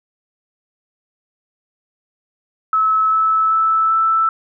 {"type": "tone with pitch steps", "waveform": "sine", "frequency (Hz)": [1297, 1305.3, 1313.6, 1322], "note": ["E6", "E6", "E6", "E6"], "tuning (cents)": [-28, -17, -6, 5], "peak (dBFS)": -12, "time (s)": [2.73, 4.29], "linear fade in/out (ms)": 2, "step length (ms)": 390, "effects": []}